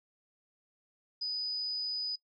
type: tone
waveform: sine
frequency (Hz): 4978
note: D#8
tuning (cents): 0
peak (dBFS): -32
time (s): 1.21-2.16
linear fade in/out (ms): 10
effects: noise-tail reverb RT60 0.1 s tail -24 dB re dry